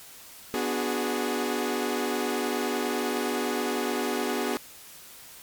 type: chord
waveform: sawtooth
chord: G# half-diminished seventh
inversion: first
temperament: equal with one note detuned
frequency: 246.9 / 293.7 / 365.5 / 415.3 Hz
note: B3 / D4 / F#4 / G#4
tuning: 0 / 0 / -21 / 0 cents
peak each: -27 / -30 / -28 / -27 dBFS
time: 0.54-4.57 s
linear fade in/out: 0 ms
effects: white hiss -47 dBFS RMS until 5.42 s + MP3 96 kbps